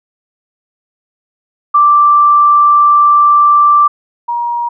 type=tone pair in turn; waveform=sine; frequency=1174 / 949.4 Hz; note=D6 / A#5; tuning=-1 / +31 cents; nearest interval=major third; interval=368 cents; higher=first; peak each=-4 / -13 dBFS; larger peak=first; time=1.74-3.88 / 4.28-4.69 s; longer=first; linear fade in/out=10 ms; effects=none